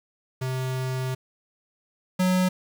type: tone pair in turn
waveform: square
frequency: 129.7 / 183.98 Hz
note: C3 / F#3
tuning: -15 / -10 cents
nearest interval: tritone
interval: 605 cents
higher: second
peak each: -26 / -20 dBFS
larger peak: second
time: 0.41-1.15 / 2.19-2.49 s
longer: first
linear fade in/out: 10 ms
effects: 8-bit